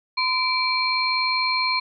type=tone cluster; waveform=sine; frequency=1022 / 2333 / 4214 Hz; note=C6 / D7 / C8; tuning=-41 / -12 / +12 cents; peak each=-24 dBFS; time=0.17-1.8 s; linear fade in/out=10 ms; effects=none